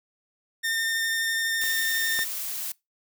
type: tone with vibrato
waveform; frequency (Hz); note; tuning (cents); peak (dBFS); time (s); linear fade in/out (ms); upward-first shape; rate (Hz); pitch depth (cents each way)
sawtooth; 1814; A#6; -48; -21; 0.63-2.25; 20; square; 12; 8
type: noise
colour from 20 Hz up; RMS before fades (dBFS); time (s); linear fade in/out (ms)
blue; -32; 1.61-2.72; 5
type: clicks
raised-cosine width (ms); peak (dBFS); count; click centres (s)
0.5; -26 / -19; 2; 1.638 / 2.191
effects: noise-tail reverb RT60 0.2 s tail -23 dB re dry